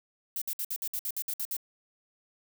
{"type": "noise bursts", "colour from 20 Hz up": "violet", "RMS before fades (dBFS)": -33, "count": 11, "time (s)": [0.36, 1.567], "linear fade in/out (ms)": 2, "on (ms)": 57, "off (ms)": 58, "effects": []}